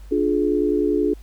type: chord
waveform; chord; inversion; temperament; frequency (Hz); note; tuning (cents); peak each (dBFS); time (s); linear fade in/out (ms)
sine; D diminished; none; just; 293.7 / 352.4 / 422.9; D4 / F4 / Ab4; 0 / +16 / +31; -21 / -22 / -21; 0.11-1.14; 10
effects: added 50 Hz sine -37 dBFS peak until 1.22 s + pink hiss -55 dBFS RMS until 1.22 s